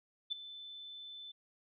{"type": "tone with ADSR envelope", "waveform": "sine", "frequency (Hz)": 3521, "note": "A7", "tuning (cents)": 0, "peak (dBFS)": -31, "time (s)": [0.3, 1.32], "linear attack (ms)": 22, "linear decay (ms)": 10, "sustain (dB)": -15, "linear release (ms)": 11, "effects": []}